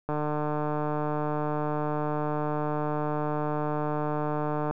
click train, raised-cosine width 1 ms, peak -16 dBFS, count 694, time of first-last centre 0.09-4.71 s, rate 150 Hz, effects none

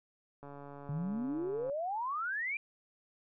click train, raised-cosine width 1 ms, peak -35 dBFS, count 181, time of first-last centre 0.43-1.698 s, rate 142 Hz
sine exponential sweep, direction up, 139.1 to 2422 Hz, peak -33 dBFS, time 0.89-2.57 s, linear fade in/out 2 ms
effects none

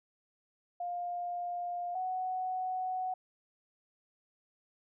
sine tone pair in turn, 705 / 742.6 Hz, F5 / F#5, +16 / +6 cents, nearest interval minor second, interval 90 cents, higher second, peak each -34 / -32 dBFS, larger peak second, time 0.8-1.95 / 1.95-3.14 s, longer second, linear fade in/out 5 ms, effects none

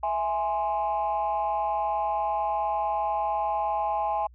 sine chord, E augmented, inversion none, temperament equal, 659.3 / 830.6 / 1046.5 Hz, E5 / G#5 / B#5, 0 / 0 / 0 cents, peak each -30 / -25 / -31 dBFS, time 0.03-4.27 s, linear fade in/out 5 ms, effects tanh soft clip ceiling -18 dBFS + added 60 Hz sine -49 dBFS peak until 4.34 s

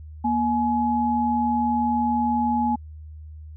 sine tone pair together, 237 / 844.6 Hz, A#3 / G#5, +29 / +29 cents, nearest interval octave + minor seventh, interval 2200 cents, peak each -22 dBFS, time 0.24-2.76 s, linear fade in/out 10 ms, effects added 77 Hz sine -37 dBFS peak until 3.56 s

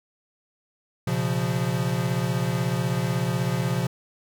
square tone cluster, 120.5 / 136.7 / 175 Hz, B2 / C#3 / F3, -42 / -24 / +4 cents, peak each -28 dBFS, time 1.07-3.87 s, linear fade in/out 5 ms, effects none

